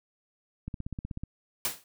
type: click train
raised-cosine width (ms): 5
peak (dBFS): -23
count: 10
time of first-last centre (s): 0.68-1.236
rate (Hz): 16.2
type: noise with exponential decay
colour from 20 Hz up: white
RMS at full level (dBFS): -26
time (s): 1.65-1.84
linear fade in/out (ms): 1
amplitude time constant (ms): 41
effects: none